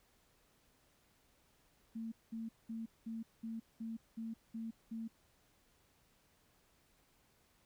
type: tone bursts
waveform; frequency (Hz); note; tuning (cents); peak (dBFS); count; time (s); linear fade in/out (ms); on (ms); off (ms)
sine; 225.8; A3; +45; -40; 9; 1.95-5.08; 10; 170; 200
effects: pink hiss -72 dBFS RMS until 7.65 s